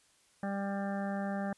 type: harmonic tone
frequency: 198.2 Hz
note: G3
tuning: 19 cents sharp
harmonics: 1 / 2 / 3 / 4 / 6 / 7 / 8 / 9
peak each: -34 / -49 / -40 / -41 / -49 / -52 / -47 / -49 dBFS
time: 0.43-1.53 s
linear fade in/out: 2 ms
effects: white hiss -67 dBFS RMS until 1.57 s + resampled to 24000 Hz